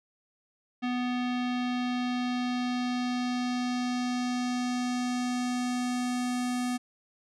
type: tone with low-pass filter sweep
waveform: square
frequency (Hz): 247.6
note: B3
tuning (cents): +5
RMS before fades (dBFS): -30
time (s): 0.82-6.78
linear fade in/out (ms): 20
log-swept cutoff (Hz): 3100 to 9300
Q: 1.5
effects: none